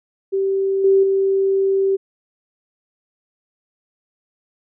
sine tone with level steps, 388.5 Hz, G4, 16 cents flat, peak -16 / -10 / -14 dBFS, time 0.32-1.97 s, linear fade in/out 20 ms, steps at 0.84 / 1.03 s, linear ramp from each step 5 ms, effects none

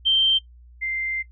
sine tone pair in turn, 3136 / 2088 Hz, G7 / C7, 0 / -4 cents, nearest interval perfect fifth, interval 704 cents, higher first, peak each -15 / -24 dBFS, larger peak first, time 0.05-0.39 / 0.81-1.23 s, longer second, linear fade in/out 20 ms, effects noise-tail reverb RT60 0.1 s tail -18 dB re dry + added 60 Hz sine -45 dBFS peak until 1.31 s

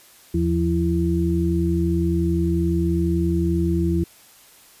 sine tone cluster, 80.9 / 172.5 / 334.8 Hz, E2 / F3 / E4, -32 / -21 / +27 cents, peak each -22 dBFS, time 0.34-4.04 s, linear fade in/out 5 ms, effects white hiss -50 dBFS RMS until 4.8 s + resampled to 32000 Hz

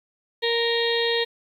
harmonic tone, 466.2 Hz, A#4, in tune, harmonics 1 / 2 / 4 / 5 / 6 / 7 / 8 / 9, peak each -23 / -33 / -28 / -36 / -36 / -31 / -28 / -32 dBFS, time 0.42-1.25 s, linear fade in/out 20 ms, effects 9-bit

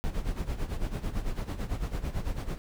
brown noise with tremolo, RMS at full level -29 dBFS, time 0.04-2.58 s, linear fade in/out 0 ms, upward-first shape sine, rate 9 Hz, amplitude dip 75%, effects none

